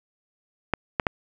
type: clicks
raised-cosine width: 0.5 ms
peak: -6 dBFS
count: 3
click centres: 0.737 / 0.998 / 1.068 s
effects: none